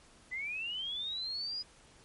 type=linear sweep; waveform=sine; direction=up; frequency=1975.5 to 4978 Hz; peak=-35 dBFS; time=0.31-1.63 s; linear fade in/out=20 ms; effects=pink hiss -60 dBFS RMS until 2.04 s + MP3 48 kbps